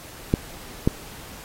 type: clicks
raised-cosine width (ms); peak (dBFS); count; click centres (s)
3; -4; 2; 0.339 / 0.875
effects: pink hiss -42 dBFS RMS until 1.44 s + AAC 48 kbps